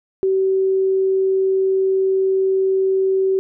sine tone, 382.4 Hz, G4, 43 cents flat, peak -14 dBFS, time 0.23-3.39 s, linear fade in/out 0 ms, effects none

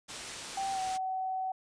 white low-pass noise, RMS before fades -43 dBFS, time 0.08-0.98 s, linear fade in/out 20 ms, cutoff 8400 Hz, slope 12 dB/octave
sine tone with pitch glide, 780 to 754.3 Hz, G5 to F#5, -9 to +33 cents, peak -31 dBFS, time 0.57-1.52 s, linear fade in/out 5 ms, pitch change -58 cents, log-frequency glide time 0.72-0.8 s
effects resampled to 22050 Hz

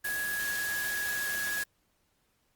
sine tone in noise, 1668 Hz, G#6, 7 cents sharp, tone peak -31 dBFS, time 0.04-1.64 s, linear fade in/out 10 ms, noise white, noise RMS -37 dBFS, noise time 0.04-1.64 s, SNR +3 dB, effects pink hiss -73 dBFS RMS until 2.55 s + Opus 32 kbps

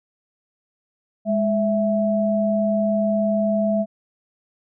sine tone pair together, 207.5 / 659.3 Hz, G#3 / E5, -1 / 0 cents, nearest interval octave + minor sixth, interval 2001 cents, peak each -20 dBFS, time 1.25-3.86 s, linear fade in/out 50 ms, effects none

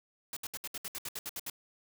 white noise bursts, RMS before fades -39 dBFS, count 12, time 0.33-1.499 s, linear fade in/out 2 ms, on 36 ms, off 67 ms, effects none

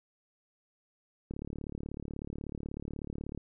click train, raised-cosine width 3 ms, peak -26 dBFS, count 76, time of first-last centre 1.31-3.376 s, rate 36.3 Hz, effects none

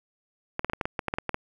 clicks, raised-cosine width 0.5 ms, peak -12 dBFS, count 12, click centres 0.594 / 0.646 / 0.698 / 0.734 / 0.812 / 0.855 / 0.992 / 1.083 / 1.139 / 1.185 / 1.293 / 1.344 s, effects 8-bit

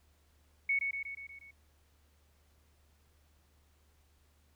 sine tone with echo, 2217 Hz, C#7, in tune, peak -27 dBFS, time 0.69-0.79 s, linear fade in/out 5 ms, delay 120 ms, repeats 6, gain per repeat -4 dB, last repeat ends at 1.51 s, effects added 74 Hz sine -66 dBFS peak until 4.55 s + pink hiss -72 dBFS RMS until 4.55 s

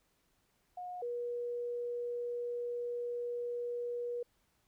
sine tone pair in turn, 721 / 481.2 Hz, F#5 / B4, -45 / -45 cents, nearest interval perfect fifth, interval 700 cents, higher first, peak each -40 / -35 dBFS, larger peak second, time 0.77-1.02 / 1.02-4.23 s, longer second, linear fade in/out 5 ms, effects pink hiss -75 dBFS RMS until 4.67 s

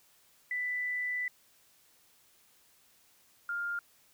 sine tone pair in turn, 1986 / 1404.3 Hz, B6 / F6, +9 / +9 cents, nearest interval tritone, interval 600 cents, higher first, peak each -31 / -32 dBFS, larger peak first, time 0.51-1.28 / 3.49-3.79 s, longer first, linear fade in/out 2 ms, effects white hiss -65 dBFS RMS until 4.13 s

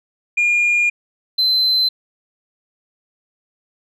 sine tone pair in turn, 2420 / 4070 Hz, D#7 / C8, -49 / -49 cents, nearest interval major sixth, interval 900 cents, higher second, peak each -11 dBFS, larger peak neither, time 0.37-0.9 / 1.38-1.89 s, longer first, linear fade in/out 10 ms, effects tanh soft clip ceiling -11 dBFS

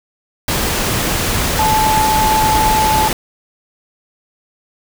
sine tone in noise, 868 Hz, A5, 24 cents flat, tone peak -12 dBFS, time 1.59-3.08 s, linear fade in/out 2 ms, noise pink, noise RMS -17 dBFS, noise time 0.48-3.13 s, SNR +2 dB, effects none

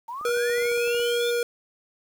sine linear sweep, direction up, 892 to 3600 Hz, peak -31 dBFS, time 0.08-1.31 s, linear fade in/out 10 ms
clicks, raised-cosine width 1 ms, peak -32 dBFS, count 12, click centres 0.212 / 0.292 / 0.371 / 0.498 / 0.582 / 0.623 / 0.655 / 0.716 / 0.776 / 0.876 / 0.947 / 0.998 s
square tone with pitch glide, 480 to 476.4 Hz, B4 to A#4, -49 to +38 cents, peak -23 dBFS, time 0.25-1.43 s, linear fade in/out 2 ms, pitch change -13 cents, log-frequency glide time 0.5-0.73 s
effects 9-bit

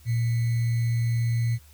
sine tone with sample-and-hold, 116.9 Hz, A#2, 5 cents sharp, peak -21 dBFS, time 0.05-1.59 s, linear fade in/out 50 ms, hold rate 2100 Hz, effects added 75 Hz sine -50 dBFS peak until 1.73 s + white hiss -57 dBFS RMS until 1.73 s

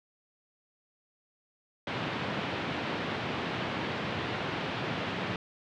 pink band-pass noise, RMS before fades -34 dBFS, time 1.87-5.36 s, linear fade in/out 2 ms, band 110 to 3500 Hz, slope 24 dB/octave, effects none

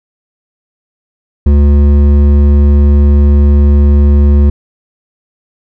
triangle tone with hard clipping, 71.9 Hz, D2, 36 cents flat, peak -5 dBFS, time 1.46-4.5 s, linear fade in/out 5 ms, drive 14 dB, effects none

